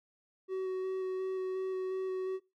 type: tone with vibrato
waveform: triangle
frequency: 375.8 Hz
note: F#4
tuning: 27 cents sharp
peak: -30 dBFS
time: 0.48-2.4 s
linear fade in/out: 50 ms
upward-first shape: square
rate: 2.8 Hz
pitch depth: 9 cents each way
effects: noise-tail reverb RT60 0.2 s tail -17 dB re dry